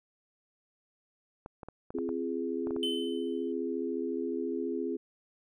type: clicks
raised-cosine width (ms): 1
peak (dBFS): -28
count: 9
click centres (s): 1.461 / 1.632 / 1.686 / 1.905 / 1.986 / 2.091 / 2.671 / 2.708 / 2.764
type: chord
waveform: sine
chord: F minor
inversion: second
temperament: equal with one note detuned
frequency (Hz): 261.6 / 340.9 / 415.3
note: C4 / F4 / Ab4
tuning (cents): 0 / -42 / 0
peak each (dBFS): -35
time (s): 1.94-4.97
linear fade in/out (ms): 10
type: tone with exponential decay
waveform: triangle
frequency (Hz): 3050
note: G7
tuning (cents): -48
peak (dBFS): -27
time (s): 2.83-3.52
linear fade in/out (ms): 1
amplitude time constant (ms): 150
effects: none